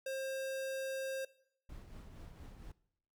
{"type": "tone", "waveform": "square", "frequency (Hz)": 533, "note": "C5", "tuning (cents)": 32, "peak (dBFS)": -38, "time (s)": [0.06, 1.25], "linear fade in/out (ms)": 5}
{"type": "noise with tremolo", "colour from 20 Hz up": "brown", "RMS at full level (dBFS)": -49, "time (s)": [1.69, 2.72], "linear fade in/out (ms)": 5, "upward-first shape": "triangle", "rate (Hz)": 4.3, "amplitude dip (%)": 50}
{"effects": ["noise-tail reverb RT60 0.7 s tail -20 dB re dry"]}